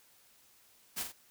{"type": "noise with echo", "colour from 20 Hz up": "white", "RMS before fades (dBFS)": -36, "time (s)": [0.96, 1.04], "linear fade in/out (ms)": 20, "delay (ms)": 43, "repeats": 2, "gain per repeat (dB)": -6, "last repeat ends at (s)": 1.126, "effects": ["white hiss -64 dBFS RMS until 1.3 s"]}